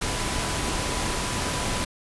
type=tone in noise; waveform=sine; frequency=995 Hz; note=B5; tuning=13 cents sharp; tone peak=-37 dBFS; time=0.01-1.85 s; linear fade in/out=10 ms; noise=pink; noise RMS=-27 dBFS; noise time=0.01-1.85 s; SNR=-13 dB; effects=resampled to 24000 Hz